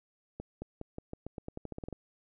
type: accelerating click train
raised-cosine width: 2 ms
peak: -26 dBFS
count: 15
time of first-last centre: 0.4-1.927 s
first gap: 220 ms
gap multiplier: 0.88
effects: none